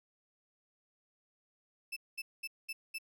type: tone bursts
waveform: 35% pulse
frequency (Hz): 2637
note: E7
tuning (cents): 0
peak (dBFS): -36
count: 5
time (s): 1.92-2.985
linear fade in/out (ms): 10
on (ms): 45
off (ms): 210
effects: none